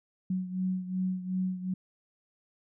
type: beating tone pair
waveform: sine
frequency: 184.7 / 187.4 Hz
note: F#3 / F#3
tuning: -3 / +22 cents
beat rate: 2.7 Hz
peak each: -30 / -35 dBFS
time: 0.3-1.74 s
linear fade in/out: 5 ms
effects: none